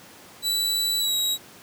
sawtooth tone with pitch glide, 3951 to 3839 Hz, B7 to B7, 0 to -50 cents, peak -19 dBFS, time 0.42-1.38 s, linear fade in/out 50 ms, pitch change -50 cents, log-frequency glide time 0.99-1.15 s, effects pink hiss -47 dBFS RMS until 1.62 s + high-pass 150 Hz 12 dB/octave

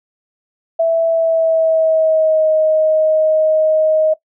sine tone with pitch glide, 659.3 to 626.3 Hz, E5 to D#5, 0 to +11 cents, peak -10 dBFS, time 0.79-4.14 s, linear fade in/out 10 ms, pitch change -89 cents, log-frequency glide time 1.08-2.49 s, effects noise-tail reverb RT60 0.1 s tail -17 dB re dry

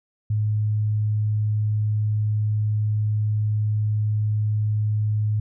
sine tone, 106.4 Hz, G#2, 42 cents sharp, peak -19 dBFS, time 0.3-5.4 s, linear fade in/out 5 ms, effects none

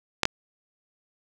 clicks, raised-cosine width 0.2 ms, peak -3 dBFS, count 2, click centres 0.233 / 0.254 s, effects none

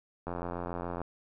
click train, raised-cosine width 1 ms, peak -22 dBFS, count 66, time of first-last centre 0.27-1.016 s, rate 87.1 Hz, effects none

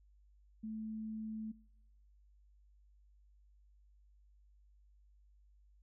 sine tone, 218.5 Hz, A3, 12 cents flat, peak -40 dBFS, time 0.63-1.52 s, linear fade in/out 10 ms, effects noise-tail reverb RT60 0.8 s tail -24 dB re dry + added 50 Hz sine -63 dBFS peak until 5.82 s

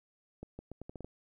accelerating click train, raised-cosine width 2 ms, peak -30 dBFS, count 8, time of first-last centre 0.43-1.046 s, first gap 160 ms, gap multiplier 0.79, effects 12-bit

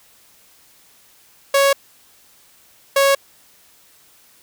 sawtooth tone pair in turn, 554.4 / 552.3 Hz, C#5 / C#5, 0 / -6 cents, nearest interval unison, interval 6 cents, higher first, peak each -8 dBFS, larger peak neither, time 1.54-1.73 / 2.96-3.15 s, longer neither, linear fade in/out 5 ms, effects white hiss -52 dBFS RMS until 4.42 s

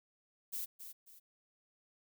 violet noise with echo, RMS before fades -40 dBFS, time 0.52-0.66 s, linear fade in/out 20 ms, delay 270 ms, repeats 2, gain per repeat -9 dB, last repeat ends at 1.2 s, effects none

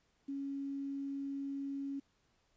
sine tone with quantisation, 277.1 Hz, C#4, 1 cent flat, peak -37 dBFS, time 0.28-2 s, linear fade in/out 10 ms, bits 11, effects pink hiss -75 dBFS RMS until 2.56 s + resampled to 16000 Hz

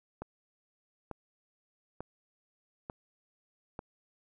click train, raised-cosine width 1 ms, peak -25 dBFS, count 5, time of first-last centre 0.22-3.791 s, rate 1.12 Hz, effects none

